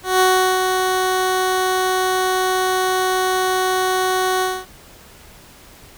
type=tone with ADSR envelope; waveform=15% pulse; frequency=372.1 Hz; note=F#4; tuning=10 cents sharp; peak=-5 dBFS; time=0.03-4.66 s; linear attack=170 ms; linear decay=390 ms; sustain=-5 dB; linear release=240 ms; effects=pink hiss -44 dBFS RMS until 5.97 s